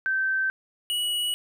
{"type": "tone pair in turn", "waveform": ["sine", "square"], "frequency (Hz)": [1550, 2926], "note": ["G6", "F#7"], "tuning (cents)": [-20, -20], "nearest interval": "major seventh", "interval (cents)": 1100, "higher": "second", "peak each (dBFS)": [-22, -25], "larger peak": "first", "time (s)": [[0.06, 0.5], [0.9, 1.34]], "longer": "neither", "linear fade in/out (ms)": 0, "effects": []}